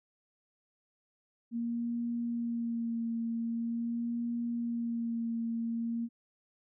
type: tone with vibrato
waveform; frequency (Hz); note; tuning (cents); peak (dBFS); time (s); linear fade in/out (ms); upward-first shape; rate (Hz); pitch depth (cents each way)
sine; 233.1; A#3; 0; -31; 1.51-6.09; 50; sine; 0.44; 23
effects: none